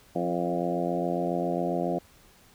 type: harmonic tone with a mistuned harmonic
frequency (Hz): 87.31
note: F2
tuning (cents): 0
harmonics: 2 / 3 / 4 / 5 / 6 / 7 / 8 / 9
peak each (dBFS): -32 / -34 / -32 / -37 / -34 / -34 / -32 / -42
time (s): 0.15-1.99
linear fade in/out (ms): 10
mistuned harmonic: 4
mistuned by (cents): -21
effects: pink hiss -57 dBFS RMS until 2.54 s